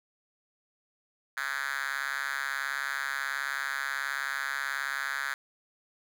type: tone with high-pass filter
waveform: 5% pulse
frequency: 138.59 Hz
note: C#3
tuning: in tune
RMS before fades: -33 dBFS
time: 1.37-5.34 s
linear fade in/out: 2 ms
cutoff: 1600 Hz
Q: 3.9
effects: none